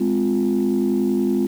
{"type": "chord", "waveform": "sine", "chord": "F minor", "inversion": "first", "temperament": "equal with one note detuned", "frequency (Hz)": [207.7, 258.8, 349.2], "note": ["Ab3", "C4", "F4"], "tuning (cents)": [0, -19, 0], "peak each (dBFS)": -20, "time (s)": [0, 1.47], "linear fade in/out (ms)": 10, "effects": ["tanh soft clip ceiling -11 dBFS", "7-bit"]}